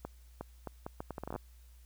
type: accelerating click train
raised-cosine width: 1 ms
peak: -25 dBFS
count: 14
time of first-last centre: 0.05-1.361 s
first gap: 360 ms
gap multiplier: 0.73
effects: added 60 Hz sine -54 dBFS peak until 1.85 s + white hiss -68 dBFS RMS until 1.85 s